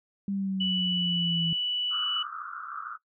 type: exponential sweep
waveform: sine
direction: down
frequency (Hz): 199.2 to 164.81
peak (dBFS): -27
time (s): 0.28-1.53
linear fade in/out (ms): 2
type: tone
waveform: sine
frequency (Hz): 2960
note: F#7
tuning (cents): 0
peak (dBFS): -26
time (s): 0.6-2.23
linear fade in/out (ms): 10
type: band-pass noise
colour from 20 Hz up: pink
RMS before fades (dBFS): -38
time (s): 1.9-2.98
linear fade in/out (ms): 50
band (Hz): 1200 to 1400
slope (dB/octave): 96
effects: noise-tail reverb RT60 0.1 s tail -18 dB re dry